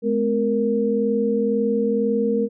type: tone cluster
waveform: sine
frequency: 212.5 / 254.5 / 466.4 Hz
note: G#3 / C4 / A#4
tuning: +40 / -48 / +1 cents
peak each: -22 / -26 / -20 dBFS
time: 0.02-2.49 s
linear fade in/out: 50 ms
effects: none